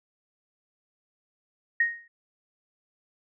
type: tone with exponential decay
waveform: sine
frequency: 1866 Hz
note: A#6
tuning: 1 cent sharp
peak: -17 dBFS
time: 1.8-2.08 s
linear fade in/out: 5 ms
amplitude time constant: 59 ms
effects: none